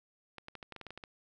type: clicks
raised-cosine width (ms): 0.3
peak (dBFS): -29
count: 11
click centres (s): 0.383 / 0.484 / 0.553 / 0.628 / 0.723 / 0.763 / 0.813 / 0.867 / 0.906 / 0.976 / 1.038
effects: none